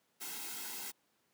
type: noise with comb filter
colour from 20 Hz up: white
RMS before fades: -43 dBFS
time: 0.2-0.92 s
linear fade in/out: 20 ms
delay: 1.7 ms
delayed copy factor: -0.75
effects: pink hiss -75 dBFS RMS until 1.33 s + high-pass 200 Hz 12 dB/octave